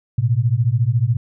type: beating tone pair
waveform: sine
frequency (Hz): 111.3 / 125.3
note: A2 / B2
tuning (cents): +20 / +25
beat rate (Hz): 14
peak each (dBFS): -17 / -17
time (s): 0.18-1.17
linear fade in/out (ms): 5
effects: none